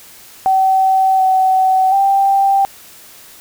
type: tone with pitch steps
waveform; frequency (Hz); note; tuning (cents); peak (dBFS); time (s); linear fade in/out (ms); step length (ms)
sine; 764 / 756 / 786; G5 / F#5 / G5; -45 / +37 / +4; -9; 0.46-2.65; 0; 730
effects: white hiss -40 dBFS RMS until 3.4 s